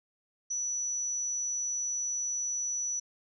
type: tone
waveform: sine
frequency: 5920 Hz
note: F#8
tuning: in tune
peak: -30 dBFS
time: 0.5-3 s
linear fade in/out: 10 ms
effects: none